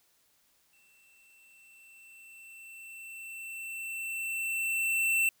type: tone with exponential growth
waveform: square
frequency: 2685 Hz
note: E7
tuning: 31 cents sharp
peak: -24 dBFS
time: 0.73-5.29 s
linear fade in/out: 2 ms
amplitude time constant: 990 ms
effects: white hiss -69 dBFS RMS until 5.4 s